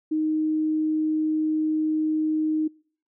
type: tone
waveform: sine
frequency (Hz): 311.1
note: D#4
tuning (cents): 0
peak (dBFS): -21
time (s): 0.11-2.68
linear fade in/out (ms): 10
effects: noise-tail reverb RT60 0.5 s tail -26 dB re dry